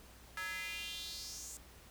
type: tone with high-pass filter sweep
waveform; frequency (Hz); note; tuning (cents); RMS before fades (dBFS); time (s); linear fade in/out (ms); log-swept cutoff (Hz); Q
square; 185.7; F#3; +7; -44; 0.37-1.57; 2; 1500 to 7700; 3.7
effects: added 60 Hz sine -59 dBFS peak until 1.9 s + pink hiss -59 dBFS RMS until 1.9 s